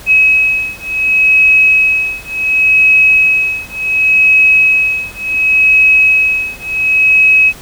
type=beating tone pair; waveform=sine; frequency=2556 / 2556.69 Hz; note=D#7 / D#7; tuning=+46 / +46 cents; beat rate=0.69 Hz; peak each=-10 dBFS; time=0.06-7.53 s; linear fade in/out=50 ms; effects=added 50 Hz sine -39 dBFS peak until 7.61 s + pink hiss -34 dBFS RMS until 7.61 s